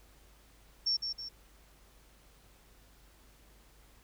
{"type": "tone with echo", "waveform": "sine", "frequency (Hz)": 5460, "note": "F8", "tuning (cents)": -40, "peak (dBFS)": -27, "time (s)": [0.86, 0.97], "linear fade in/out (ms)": 10, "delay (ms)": 160, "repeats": 2, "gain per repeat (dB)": -6, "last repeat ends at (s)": 1.29, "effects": ["added 50 Hz sine -61 dBFS peak until 4.03 s", "pink hiss -63 dBFS RMS until 4.03 s"]}